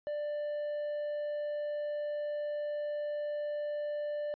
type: tone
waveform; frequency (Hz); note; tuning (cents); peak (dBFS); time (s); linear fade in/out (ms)
triangle; 591; D5; +11; -31; 0.07-4.34; 0
effects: resampled to 11025 Hz